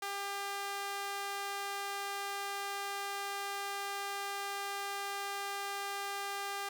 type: tone with high-pass filter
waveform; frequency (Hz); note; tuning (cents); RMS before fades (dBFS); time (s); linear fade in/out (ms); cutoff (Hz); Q
sawtooth; 399.2; G4; +32; -39; 0.02-6.69; 5; 840; 1
effects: none